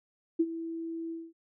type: tone with ADSR envelope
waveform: sine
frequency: 329.6 Hz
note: E4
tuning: in tune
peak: -20 dBFS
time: 0.39-1.33 s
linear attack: 12 ms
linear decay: 49 ms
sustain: -14 dB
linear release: 220 ms
effects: none